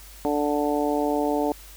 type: harmonic tone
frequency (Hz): 146.8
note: D3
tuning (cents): 0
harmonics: 2 / 3 / 4 / 5 / 6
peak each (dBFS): -25 / -27 / -28 / -29 / -30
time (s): 0.25-1.52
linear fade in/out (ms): 0
effects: added 50 Hz sine -45 dBFS peak until 1.76 s + white hiss -47 dBFS RMS until 1.76 s